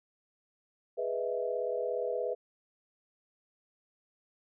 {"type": "chord", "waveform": "sine", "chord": "E major seventh", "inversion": "first", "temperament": "equal", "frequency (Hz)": [415.3, 493.9, 622.3, 659.3], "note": ["G#4", "B4", "D#5", "E5"], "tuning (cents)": [0, 0, 0, 0], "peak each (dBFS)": [-37, -33, -39, -37], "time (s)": [0.97, 2.35], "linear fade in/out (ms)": 20, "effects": []}